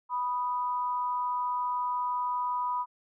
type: tone pair together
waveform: sine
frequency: 986 / 1240.5 Hz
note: B5 / D#6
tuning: -3 / -6 cents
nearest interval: major third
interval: 397 cents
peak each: -28 / -36 dBFS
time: 0.09-2.86 s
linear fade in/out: 50 ms
effects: none